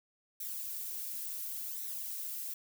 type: noise with flanger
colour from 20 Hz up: violet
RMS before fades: -40 dBFS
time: 0.4-2.54 s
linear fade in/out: 5 ms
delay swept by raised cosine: 0.51 to 3.81 ms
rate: 0.7 Hz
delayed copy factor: +0.6
effects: none